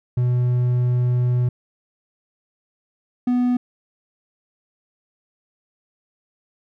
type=tone pair in turn; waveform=triangle; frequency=123.47 / 246.9 Hz; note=B2 / B3; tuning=0 / 0 cents; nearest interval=octave; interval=1200 cents; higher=second; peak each=-14 dBFS; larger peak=neither; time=0.17-1.49 / 3.27-3.57 s; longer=first; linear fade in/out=5 ms; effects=none